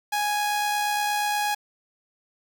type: tone with amplitude modulation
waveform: sawtooth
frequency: 830.6 Hz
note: G#5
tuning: in tune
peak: -18 dBFS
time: 0.12-1.55 s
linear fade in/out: 10 ms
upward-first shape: sine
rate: 68.4 Hz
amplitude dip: 25%
effects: 8-bit